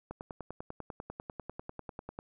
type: click train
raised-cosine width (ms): 1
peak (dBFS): -26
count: 22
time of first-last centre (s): 0.11-2.189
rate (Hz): 10.1
effects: none